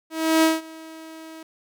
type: tone with ADSR envelope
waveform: sawtooth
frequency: 320.8 Hz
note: E4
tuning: 47 cents flat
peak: -10 dBFS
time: 0.1-1.43 s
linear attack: 330 ms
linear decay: 180 ms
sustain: -24 dB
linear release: 4 ms
effects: none